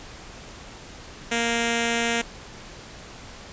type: tone with notch filter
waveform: 5% pulse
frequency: 233.1 Hz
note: A#3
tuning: in tune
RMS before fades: -24 dBFS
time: 1.31-2.22 s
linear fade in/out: 10 ms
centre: 1100 Hz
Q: 1.6
effects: pink hiss -42 dBFS RMS until 3.52 s + resampled to 16000 Hz